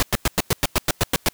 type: noise bursts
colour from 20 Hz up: pink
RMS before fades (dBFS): -18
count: 11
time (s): 0-1.286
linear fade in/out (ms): 0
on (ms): 26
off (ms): 100
effects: white hiss -55 dBFS RMS until 1.33 s